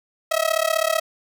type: tone with amplitude modulation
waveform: sawtooth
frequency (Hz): 644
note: E5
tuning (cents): -41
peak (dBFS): -11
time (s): 0.31-1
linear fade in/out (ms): 10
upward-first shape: sine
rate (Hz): 35.7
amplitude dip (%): 95
effects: none